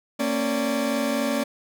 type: tone cluster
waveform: 40% pulse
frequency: 229.3 / 273.1 / 579 Hz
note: A#3 / C#4 / D5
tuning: -28 / -26 / -25 cents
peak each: -26 dBFS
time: 0.19-1.44 s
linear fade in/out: 10 ms
effects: none